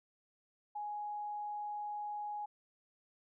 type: tone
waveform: sine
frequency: 833 Hz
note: G#5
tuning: 5 cents sharp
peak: -38 dBFS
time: 0.75-2.46 s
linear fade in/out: 10 ms
effects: none